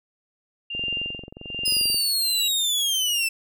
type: tone with tremolo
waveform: sine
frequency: 2794 Hz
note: F7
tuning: in tune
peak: -24 dBFS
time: 0.7-2.48 s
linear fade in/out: 5 ms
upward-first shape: sine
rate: 1.2 Hz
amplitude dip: 100%
type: click train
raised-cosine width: 2 ms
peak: -25 dBFS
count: 28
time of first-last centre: 0.75-1.945 s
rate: 22.6 Hz
type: linear sweep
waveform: sawtooth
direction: down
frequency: 5050 to 2637 Hz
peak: -18 dBFS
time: 1.65-3.29 s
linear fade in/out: 10 ms
effects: none